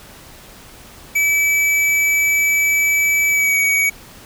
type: tone with pitch glide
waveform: square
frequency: 2300 to 2258 Hz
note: D7 to C#7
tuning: -37 to +31 cents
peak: -14 dBFS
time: 1.15-3.9 s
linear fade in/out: 10 ms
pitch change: -32 cents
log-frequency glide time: 3.29-3.57 s
effects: pink hiss -41 dBFS RMS until 4.25 s